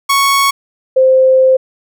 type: tone pair in turn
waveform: sawtooth / sine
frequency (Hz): 1108.7 / 521.8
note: C#6 / C5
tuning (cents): 0 / -5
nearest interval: octave + minor second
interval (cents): 1305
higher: first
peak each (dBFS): -5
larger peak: neither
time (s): 0.09-0.51 / 0.96-1.57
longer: second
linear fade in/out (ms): 10
effects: none